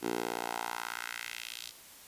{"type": "tone with high-pass filter sweep", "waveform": "10% pulse", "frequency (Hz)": 58.3, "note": "A#1", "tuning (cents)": 1, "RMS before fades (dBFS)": -38, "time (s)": [0.01, 1.73], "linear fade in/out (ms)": 50, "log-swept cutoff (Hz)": [330, 4100], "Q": 1.8, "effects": ["white hiss -53 dBFS RMS until 2.07 s", "resampled to 32000 Hz"]}